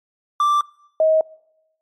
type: tone pair in turn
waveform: triangle / sine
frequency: 1174.7 / 632.8 Hz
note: D6 / D#5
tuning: 0 / +29 cents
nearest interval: major seventh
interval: 1071 cents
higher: first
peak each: -12 dBFS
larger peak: neither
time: 0.4-0.61 / 1-1.21 s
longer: neither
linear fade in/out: 2 ms
effects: noise-tail reverb RT60 0.9 s tail -25 dB re dry + MP3 64 kbps